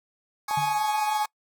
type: chord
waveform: sawtooth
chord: Ab suspended fourth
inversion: none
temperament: equal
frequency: 830.6 / 1108.7 / 1244.5 Hz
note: Ab5 / Db6 / Eb6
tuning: 0 / 0 / 0 cents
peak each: -28 / -30 / -33 dBFS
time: 0.48-1.26 s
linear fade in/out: 5 ms
type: tone with vibrato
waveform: sine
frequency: 853 Hz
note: G#5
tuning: 46 cents sharp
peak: -24 dBFS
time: 0.51-1.25 s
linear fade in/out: 0 ms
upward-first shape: triangle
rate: 6.9 Hz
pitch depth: 20 cents each way
type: tone with exponential decay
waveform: sine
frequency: 146.83 Hz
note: D3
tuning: in tune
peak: -28 dBFS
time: 0.57-0.9 s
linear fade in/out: 5 ms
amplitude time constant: 70 ms
effects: noise-tail reverb RT60 0.1 s tail -26 dB re dry